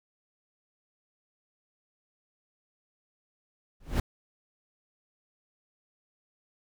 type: noise with exponential growth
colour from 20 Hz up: brown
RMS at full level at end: -19 dBFS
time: 3.8-4 s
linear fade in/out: 5 ms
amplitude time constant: 42 ms
effects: none